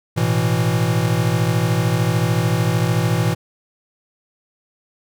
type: chord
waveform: square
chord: A suspended second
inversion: none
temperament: equal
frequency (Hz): 110 / 123.47 / 164.81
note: A2 / B2 / E3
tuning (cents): 0 / 0 / 0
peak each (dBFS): -21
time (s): 0.16-3.35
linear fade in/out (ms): 20
effects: none